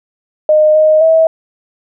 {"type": "tone with pitch steps", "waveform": "sine", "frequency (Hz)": [614, 621, 646], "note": ["D#5", "D#5", "E5"], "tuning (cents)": [-23, -3, -35], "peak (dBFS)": -5, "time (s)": [0.49, 1.27], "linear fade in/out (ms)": 2, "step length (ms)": 260, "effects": []}